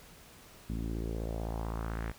sawtooth tone with low-pass filter sweep, 55.8 Hz, A1, 25 cents sharp, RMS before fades -36 dBFS, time 0.69-2.12 s, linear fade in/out 10 ms, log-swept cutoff 230 to 2000 Hz, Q 2.4, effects pink hiss -55 dBFS RMS until 2.18 s

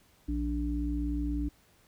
harmonic tone, 58.3 Hz, A#1, 1 cent sharp, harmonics 1 / 3 / 5, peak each -31 / -42 / -32 dBFS, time 0.28-1.49 s, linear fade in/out 10 ms, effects pink hiss -64 dBFS RMS until 1.87 s

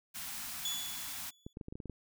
white band-stop noise, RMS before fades -42 dBFS, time 0.14-1.31 s, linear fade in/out 20 ms, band 290 to 670 Hz, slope 48 dB/octave
30% pulse tone with exponential decay, 3429 Hz, A7, 45 cents flat, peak -30 dBFS, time 0.65-1.53 s, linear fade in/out 2 ms, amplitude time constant 190 ms
clicks, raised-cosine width 3 ms, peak -30 dBFS, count 9, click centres 1.465 / 1.571 / 1.612 / 1.684 / 1.725 / 1.755 / 1.802 / 1.857 / 1.897 s
effects none

